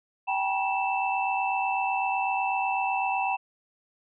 sine tone cluster, 776 / 844 / 965 / 2655 Hz, G5 / G#5 / B5 / E7, -18 / +28 / -40 / +12 cents, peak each -27 / -36 / -30 / -31 dBFS, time 0.27-3.37 s, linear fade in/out 20 ms, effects none

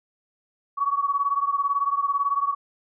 sine beating tone pair, 1121 / 1139 Hz, C#6 / C#6, +19 / +47 cents, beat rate 18 Hz, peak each -23 / -25 dBFS, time 0.77-2.55 s, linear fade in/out 20 ms, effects none

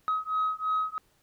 sine beating tone pair, 1268 / 1271 Hz, D#6 / D#6, +32 / +36 cents, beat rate 3 Hz, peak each -28 dBFS, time 0.08-0.98 s, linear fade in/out 0 ms, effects tanh soft clip ceiling -21 dBFS + pink hiss -67 dBFS RMS until 1.22 s

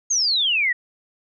sine exponential sweep, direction down, 6645 to 1864.7 Hz, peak -17 dBFS, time 0.1-0.73 s, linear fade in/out 10 ms, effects none

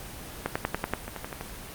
two click trains, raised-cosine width 0.5 ms, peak -10 / -19 dBFS, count 6 / 5, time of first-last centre 0.46-0.936 / 1.08-1.411 s, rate 10.5 / 12.1 Hz, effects pink hiss -41 dBFS RMS until 1.74 s + Opus 24 kbps

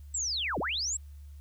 sine linear two-way sweep, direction down then up, 7902 to 114.2 to 7902 Hz, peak -29 dBFS, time 0.14-0.97 s, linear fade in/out 5 ms, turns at 0.59 s, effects added 72 Hz sine -44 dBFS peak until 1.4 s + white hiss -68 dBFS RMS until 1.4 s

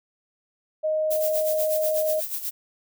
sine tone, 622.3 Hz, D#5, in tune, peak -21 dBFS, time 0.83-2.21 s, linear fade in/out 20 ms
violet noise with tremolo, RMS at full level -28 dBFS, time 1.1-2.51 s, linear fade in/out 20 ms, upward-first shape sine, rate 8.2 Hz, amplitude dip 70%
effects none

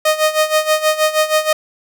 sawtooth tone with tremolo, 620 Hz, D#5, 6 cents flat, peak -6 dBFS, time 0.05-1.53 s, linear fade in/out 5 ms, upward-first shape sine, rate 6.3 Hz, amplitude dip 80%, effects none

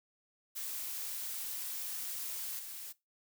blue noise with level steps, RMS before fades -40 / -45 dBFS, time 0.55-2.93 s, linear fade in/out 20 ms, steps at 2.59 s, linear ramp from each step 2 ms, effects noise-tail reverb RT60 0.2 s tail -19 dB re dry

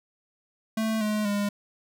square tone with pitch steps, 220.8 / 212.2 / 203.9 Hz, A3 / G#3 / G#3, +6 / +38 / -32 cents, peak -25 dBFS, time 0.77-1.49 s, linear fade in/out 5 ms, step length 240 ms, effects none

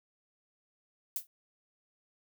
violet noise with exponential decay, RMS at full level -30 dBFS, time 1.16-1.27 s, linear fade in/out 1 ms, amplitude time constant 23 ms, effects none

